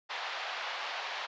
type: band-pass noise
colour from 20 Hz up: pink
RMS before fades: -38 dBFS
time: 0.09-1.27 s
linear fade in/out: 20 ms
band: 690 to 4200 Hz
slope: 24 dB/octave
effects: resampled to 16000 Hz